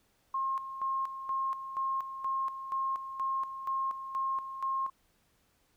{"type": "tone with tremolo", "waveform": "sine", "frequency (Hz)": 1070, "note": "C6", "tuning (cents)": 38, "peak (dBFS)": -29, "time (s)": [0.34, 4.9], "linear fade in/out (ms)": 5, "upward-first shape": "square", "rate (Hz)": 2.1, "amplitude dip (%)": 65, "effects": ["pink hiss -71 dBFS RMS until 5.76 s"]}